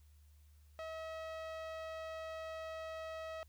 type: tone with low-pass filter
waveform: sawtooth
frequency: 642 Hz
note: E5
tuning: 46 cents flat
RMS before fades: -45 dBFS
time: 0.79-3.43 s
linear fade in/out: 0 ms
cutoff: 3900 Hz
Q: 0.51
effects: added 74 Hz sine -60 dBFS peak until 3.48 s + white hiss -75 dBFS RMS until 3.48 s